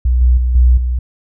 sine tone with level steps, 61.74 Hz, B1, in tune, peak -9 / -6 / -11 / -5 / -13 dBFS, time 0.05-0.99 s, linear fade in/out 5 ms, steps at 0.21 / 0.37 / 0.55 / 0.77 s, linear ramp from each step 5 ms, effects none

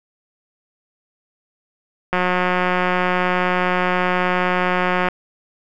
click train, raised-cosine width 0.5 ms, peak -4 dBFS, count 536, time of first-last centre 2.13-5.086 s, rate 181 Hz, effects none

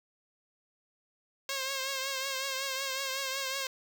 5% pulse tone with vibrato, 537 Hz, C5, 45 cents sharp, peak -21 dBFS, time 1.49-3.67 s, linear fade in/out 2 ms, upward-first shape triangle, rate 5.4 Hz, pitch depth 56 cents each way, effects none

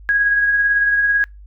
sine tone with tremolo, 1651 Hz, G#6, 11 cents flat, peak -11 dBFS, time 0.09-1.24 s, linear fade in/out 0 ms, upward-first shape triangle, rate 18 Hz, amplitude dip 40%, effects noise-tail reverb RT60 0.2 s tail -26 dB re dry + added 50 Hz sine -37 dBFS peak until 1.46 s

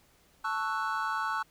triangle chord, F# minor seventh, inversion first, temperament equal, 880 / 1108.7 / 1318.5 / 1480 Hz, A5 / C#6 / E6 / F#6, 0 / 0 / 0 / 0 cents, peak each -33 dBFS, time 0.44-1.43 s, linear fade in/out 10 ms, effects pink hiss -64 dBFS RMS until 1.5 s

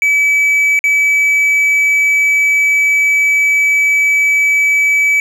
triangle tone with dropouts, 2293 Hz, D7, 42 cents flat, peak -7 dBFS, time 0.02-5.2 s, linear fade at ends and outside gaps 1 ms, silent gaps 0.791-0.84 s, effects none

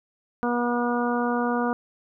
harmonic tone, 241.1 Hz, B3, 41 cents flat, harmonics 1 / 2 / 3 / 4 / 5 / 6, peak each -25 / -28 / -30 / -31 / -32 / -33 dBFS, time 0.43-1.73 s, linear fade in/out 0 ms, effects none

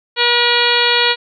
harmonic tone, 479.9 Hz, B4, 50 cents flat, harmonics 1 / 2 / 3 / 4 / 5 / 6 / 7 / 8 / 9, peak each -20 / -20 / -20 / -20 / -20 / -20 / -20 / -20 / -20 dBFS, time 0.16-1.16 s, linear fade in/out 50 ms, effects none

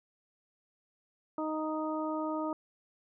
harmonic tone, 311.1 Hz, D#4, in tune, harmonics 1 / 2 / 3 / 4, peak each -34 / -37 / -39 / -40 dBFS, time 1.38-2.53 s, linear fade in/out 2 ms, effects none

